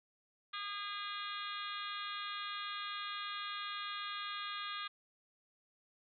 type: harmonic tone with a mistuned harmonic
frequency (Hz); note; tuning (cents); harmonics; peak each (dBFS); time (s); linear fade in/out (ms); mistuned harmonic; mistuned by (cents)
407.4; G#4; -33; 3 / 4 / 5 / 6 / 7 / 8 / 9 / 10; -43 / -48 / -51 / -51 / -53 / -47 / -49 / -52; 0.53-4.88; 10; 8; +37
effects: none